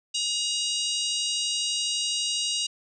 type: harmonic tone with a mistuned harmonic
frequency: 952 Hz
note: A#5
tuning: 36 cents sharp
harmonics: 3 / 4 / 5 / 6 / 7 / 8 / 9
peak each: -29 / -31 / -33 / -35 / -36 / -37 / -38 dBFS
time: 0.14-2.67 s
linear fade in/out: 10 ms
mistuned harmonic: 7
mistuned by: -35 cents
effects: none